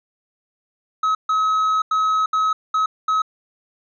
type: tone bursts at uneven times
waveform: triangle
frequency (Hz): 1280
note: D#6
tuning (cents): +49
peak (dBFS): -14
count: 6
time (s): 1.03-1.15 / 1.29-1.82 / 1.91-2.26 / 2.33-2.53 / 2.74-2.86 / 3.08-3.22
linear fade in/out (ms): 5
effects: resampled to 16000 Hz